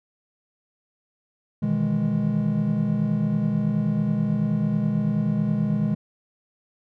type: chord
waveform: triangle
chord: E major seventh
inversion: second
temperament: equal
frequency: 123.47 / 155.56 / 164.81 / 207.7 Hz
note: B2 / D#3 / E3 / G#3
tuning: 0 / 0 / 0 / 0 cents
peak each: -27 / -24 / -27 / -21 dBFS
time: 1.62-5.95 s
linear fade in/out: 10 ms
effects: none